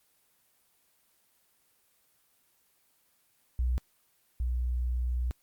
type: tone pair in turn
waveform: sine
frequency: 61.74 / 61.28 Hz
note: B1 / B1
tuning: 0 / -13 cents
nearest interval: unison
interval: 13 cents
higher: first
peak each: -25 / -27 dBFS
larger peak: first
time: 3.59-3.78 / 4.4-5.31 s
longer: second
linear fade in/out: 0 ms
effects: white hiss -69 dBFS RMS until 5.42 s + Opus 24 kbps